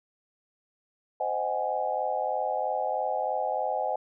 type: chord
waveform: sine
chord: Ab dominant seventh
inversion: first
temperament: just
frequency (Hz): 519.1 / 623 / 747.5 / 830.6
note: C5 / Eb5 / Gb5 / Ab5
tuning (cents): -14 / +2 / +17 / 0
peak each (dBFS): -33 / -32 / -31 / -31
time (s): 1.2-3.96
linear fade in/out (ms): 5
effects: none